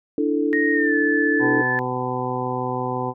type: chord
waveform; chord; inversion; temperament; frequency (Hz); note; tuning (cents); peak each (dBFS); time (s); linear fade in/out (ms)
sine; D suspended second; none; equal; 293.7 / 329.6 / 440; D4 / E4 / A4; 0 / 0 / 0; -21 / -24 / -23; 0.18-1.62; 2
type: tone with pitch glide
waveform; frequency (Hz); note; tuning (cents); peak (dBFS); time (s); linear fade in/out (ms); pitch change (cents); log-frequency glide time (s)
sine; 1865 to 1740.1; A#6 to A6; 0 to -20; -20; 0.53-1.79; 0; -120; 0.73-0.95
type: harmonic tone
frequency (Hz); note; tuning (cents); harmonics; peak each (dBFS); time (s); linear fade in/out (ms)
126; B2; +35; 1 / 2 / 3 / 4 / 6 / 7 / 8; -30 / -30 / -30 / -30 / -30 / -30 / -30; 1.39-3.14; 50
effects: none